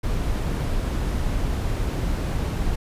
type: noise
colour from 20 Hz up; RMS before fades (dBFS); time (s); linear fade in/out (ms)
brown; -24; 0.03-2.76; 10
effects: resampled to 32000 Hz